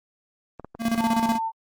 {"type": "clicks", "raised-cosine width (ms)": 1, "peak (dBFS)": -23, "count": 7, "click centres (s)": [0.597, 0.646, 0.75, 0.883, 0.954, 1.005, 1.104]}
{"type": "tone with tremolo", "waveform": "square", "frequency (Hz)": 229.1, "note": "A#3", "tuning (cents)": -30, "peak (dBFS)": -20, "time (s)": [0.79, 1.39], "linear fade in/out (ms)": 50, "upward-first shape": "square", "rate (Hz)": 16, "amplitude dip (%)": 65}
{"type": "tone", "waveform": "sine", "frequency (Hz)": 897, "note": "A5", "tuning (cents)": 33, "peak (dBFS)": -24, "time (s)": [0.98, 1.52], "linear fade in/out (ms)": 50}
{"effects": ["Opus 24 kbps"]}